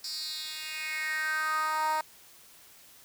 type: tone with high-pass filter sweep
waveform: 10% pulse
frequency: 311.3 Hz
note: D#4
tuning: 1 cent sharp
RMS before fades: -32 dBFS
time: 0.04-2.01 s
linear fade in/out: 2 ms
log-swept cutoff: 5100 to 820 Hz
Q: 4.6
effects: white hiss -55 dBFS RMS until 3.04 s